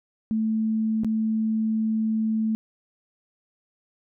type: tone with dropouts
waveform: sine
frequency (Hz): 220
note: A3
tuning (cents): 0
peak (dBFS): -21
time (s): 0.31-2.55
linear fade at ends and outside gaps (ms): 0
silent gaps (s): 1.035-1.046
effects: none